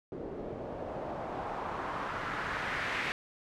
white noise with low-pass filter sweep, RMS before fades -37 dBFS, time 0.12-3.12 s, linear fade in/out 0 ms, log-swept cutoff 410 to 2200 Hz, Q 1.8, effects none

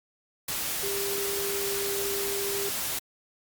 sine tone in noise, 398.4 Hz, G4, 28 cents sharp, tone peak -31 dBFS, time 0.83-2.69 s, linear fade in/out 5 ms, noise white, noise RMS -31 dBFS, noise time 0.48-2.99 s, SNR -3 dB, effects Opus 48 kbps

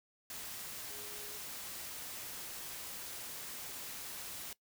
sine tone in noise, 415.3 Hz, G#4, in tune, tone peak -55 dBFS, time 0.9-1.38 s, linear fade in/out 2 ms, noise white, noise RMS -45 dBFS, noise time 0.3-4.53 s, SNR -13 dB, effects noise-tail reverb RT60 0.1 s tail -20 dB re dry

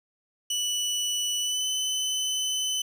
25% pulse tone with pitch glide, 2960 to 3024 Hz, F#7 to F#7, 0 to +37 cents, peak -22 dBFS, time 0.5-2.82 s, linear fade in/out 5 ms, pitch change +37 cents, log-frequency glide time 1.4-1.66 s, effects none

